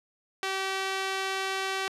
sawtooth tone with band-pass filter, 384.4 Hz, G4, 34 cents flat, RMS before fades -31 dBFS, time 0.43-1.88 s, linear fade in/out 0 ms, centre 2600 Hz, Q 0.59, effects resampled to 32000 Hz

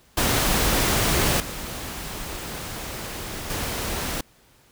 pink noise with level steps, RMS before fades -21 / -33 / -28 dBFS, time 0.17-4.21 s, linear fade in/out 5 ms, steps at 1.4 / 3.5 s, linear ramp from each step 2 ms, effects pink hiss -57 dBFS RMS until 4.71 s

